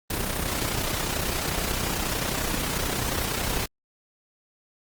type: noise with amplitude modulation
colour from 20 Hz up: pink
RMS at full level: -25 dBFS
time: 0.1-3.66 s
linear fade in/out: 5 ms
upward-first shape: sine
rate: 31.2 Hz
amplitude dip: 55%
effects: Opus 24 kbps